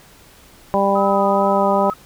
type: harmonic tone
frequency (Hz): 197.9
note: G3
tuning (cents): +17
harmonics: 1 / 2 / 3 / 4 / 5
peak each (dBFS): -21 / -22 / -18 / -20 / -20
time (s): 0.74-1.9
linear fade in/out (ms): 0
type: tone with vibrato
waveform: sine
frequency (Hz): 1261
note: D#6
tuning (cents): +23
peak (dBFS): -24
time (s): 0.95-1.94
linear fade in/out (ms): 10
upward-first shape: triangle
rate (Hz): 2.3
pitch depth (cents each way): 32
effects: pink hiss -47 dBFS RMS until 2.05 s